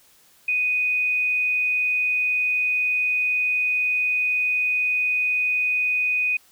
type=tone; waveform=sine; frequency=2489 Hz; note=D#7; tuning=in tune; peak=-19 dBFS; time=0.48-6.37 s; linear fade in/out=5 ms; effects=white hiss -56 dBFS RMS until 6.51 s